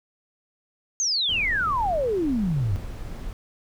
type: exponential sweep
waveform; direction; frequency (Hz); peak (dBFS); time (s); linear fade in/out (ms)
sine; down; 6590 to 89.6; -21; 1-2.76; 0
type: noise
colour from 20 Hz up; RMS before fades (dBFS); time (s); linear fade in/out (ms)
brown; -34; 1.29-3.33; 0
effects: none